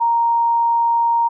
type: tone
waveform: sine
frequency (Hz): 932.3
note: A#5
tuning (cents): 0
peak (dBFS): -13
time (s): 0-1.29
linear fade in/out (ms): 20
effects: none